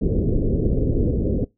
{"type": "low-pass noise", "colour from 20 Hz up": "pink", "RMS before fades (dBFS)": -20, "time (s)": [0.01, 1.45], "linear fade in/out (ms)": 10, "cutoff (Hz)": 500, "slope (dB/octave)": 48, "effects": ["noise-tail reverb RT60 0.2 s tail -22 dB re dry"]}